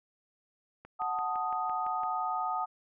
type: click train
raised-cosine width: 0.5 ms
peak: -33 dBFS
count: 8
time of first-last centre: 0.85-2.034 s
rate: 5.91 Hz
type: chord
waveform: sine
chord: D# diminished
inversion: first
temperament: equal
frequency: 740 / 880 / 1244.5 Hz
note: F#5 / A5 / D#6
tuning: 0 / 0 / 0 cents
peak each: -34 / -35 / -33 dBFS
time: 0.99-2.66 s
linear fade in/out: 20 ms
effects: none